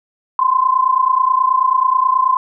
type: tone pair together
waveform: sine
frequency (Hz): 1021.7 / 1051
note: C6 / C6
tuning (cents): -42 / +7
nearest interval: unison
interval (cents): 49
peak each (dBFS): -14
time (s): 0.39-2.37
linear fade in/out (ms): 2
effects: none